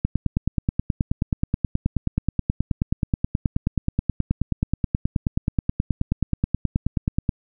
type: click train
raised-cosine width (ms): 5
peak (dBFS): -7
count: 69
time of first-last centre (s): 0.05-7.292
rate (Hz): 9.39
effects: none